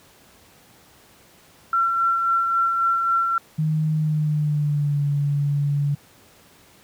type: tone with tremolo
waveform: sine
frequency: 1357 Hz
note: E6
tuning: 50 cents sharp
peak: -16 dBFS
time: 1.73-3.38 s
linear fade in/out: 2 ms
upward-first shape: sine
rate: 3.7 Hz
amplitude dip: 35%
type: tone with pitch glide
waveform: sine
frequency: 155.56 to 143.48 Hz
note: D#3 to D3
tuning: 0 to -40 cents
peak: -18 dBFS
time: 3.58-5.95 s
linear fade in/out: 10 ms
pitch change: -140 cents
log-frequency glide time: 3.93-5.03 s
effects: pink hiss -52 dBFS RMS until 6.83 s + high-pass 80 Hz 12 dB/octave